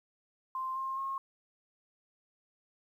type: tone with pitch steps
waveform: sine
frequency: 1046.5 / 1062.9 / 1079.7 Hz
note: C6 / C6 / C#6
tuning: 0 / +27 / -46 cents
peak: -33 dBFS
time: 0.55-1.18 s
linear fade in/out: 2 ms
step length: 210 ms
effects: 11-bit